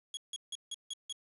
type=tone bursts; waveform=sawtooth; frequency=3322 Hz; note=G#7; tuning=in tune; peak=-34 dBFS; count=6; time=0.14-1.126 s; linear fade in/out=2 ms; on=31 ms; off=160 ms; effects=resampled to 24000 Hz + 10-bit